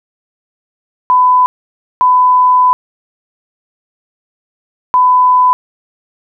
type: tone bursts at uneven times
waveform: sine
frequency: 1002 Hz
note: B5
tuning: 25 cents sharp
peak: -5 dBFS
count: 3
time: 1.1-1.46 / 2.01-2.73 / 4.94-5.53 s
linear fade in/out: 0 ms
effects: none